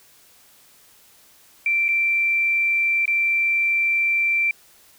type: tone with dropouts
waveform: sine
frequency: 2349 Hz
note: D7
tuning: in tune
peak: -17 dBFS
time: 1.66-4.51 s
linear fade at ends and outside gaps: 2 ms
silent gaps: 1.883-1.888 / 3.056-3.078 s
effects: white hiss -53 dBFS RMS until 4.98 s